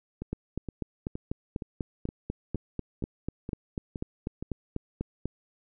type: two click trains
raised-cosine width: 3 ms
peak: -22 / -18 dBFS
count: 10 / 21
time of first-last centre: 0.22-4.426 / 0.33-5.256 s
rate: 2.14 / 4.06 Hz
effects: none